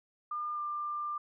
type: tone with pitch glide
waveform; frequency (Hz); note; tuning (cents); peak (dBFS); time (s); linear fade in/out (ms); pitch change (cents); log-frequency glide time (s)
sine; 1205 to 1191.8; D6 to D6; +44 to +25; -33; 0.31-1.18; 5; -19; 0.55-0.6
effects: none